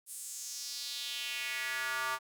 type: tone with high-pass filter sweep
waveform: square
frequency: 130 Hz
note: C3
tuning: 11 cents flat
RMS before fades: -38 dBFS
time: 0.06-2.19 s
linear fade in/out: 50 ms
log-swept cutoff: 9600 to 1100 Hz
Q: 2.8
effects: none